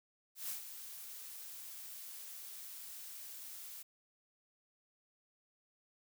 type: noise with ADSR envelope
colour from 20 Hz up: blue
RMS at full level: -40 dBFS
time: 0.35-3.83 s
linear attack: 140 ms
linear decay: 120 ms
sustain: -9 dB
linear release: 11 ms
effects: none